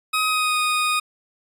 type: tone with pitch glide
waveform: 20% pulse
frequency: 1263 to 1239.2 Hz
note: D#6 to D#6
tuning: +26 to -7 cents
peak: -14 dBFS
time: 0.13-1 s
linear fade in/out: 10 ms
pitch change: -33 cents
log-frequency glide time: 0.26-0.57 s
effects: resampled to 32000 Hz